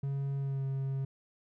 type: tone with pitch glide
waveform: triangle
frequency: 138.4 to 135.32 Hz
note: C#3 to C#3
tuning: -2 to -41 cents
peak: -29 dBFS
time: 0.03-1.05 s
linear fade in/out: 5 ms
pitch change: -39 cents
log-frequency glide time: 0.38-0.64 s
effects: none